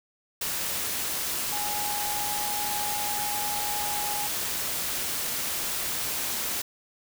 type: tone in noise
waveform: sine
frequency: 830.6 Hz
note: G#5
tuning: in tune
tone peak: -32 dBFS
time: 1.52-4.27 s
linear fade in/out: 5 ms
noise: white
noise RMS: -30 dBFS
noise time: 0.41-6.62 s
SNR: -5 dB
effects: none